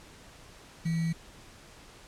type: tone with sample-and-hold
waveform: sine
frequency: 164.81 Hz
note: E3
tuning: in tune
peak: -26 dBFS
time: 0.85-1.13 s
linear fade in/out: 10 ms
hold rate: 2100 Hz
effects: pink hiss -52 dBFS RMS until 2.07 s + low-pass 9000 Hz 12 dB/octave